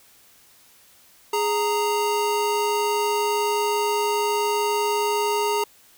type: tone pair together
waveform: square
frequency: 415.3 / 925.9 Hz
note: G#4 / A#5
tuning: 0 / -12 cents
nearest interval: octave + major second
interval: 1388 cents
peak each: -24 dBFS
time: 1.33-5.64 s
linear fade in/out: 5 ms
effects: white hiss -54 dBFS RMS until 5.97 s